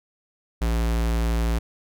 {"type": "tone", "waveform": "square", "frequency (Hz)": 57, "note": "A#1", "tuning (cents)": -38, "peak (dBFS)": -21, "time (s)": [0.61, 1.59], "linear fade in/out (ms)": 10, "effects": []}